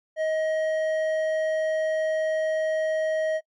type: tone with hard clipping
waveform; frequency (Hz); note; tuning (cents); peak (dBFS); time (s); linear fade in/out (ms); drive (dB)
triangle; 630; D#5; +21; -24; 0.16-3.41; 50; 10
effects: noise-tail reverb RT60 0.1 s tail -23 dB re dry + MP3 48 kbps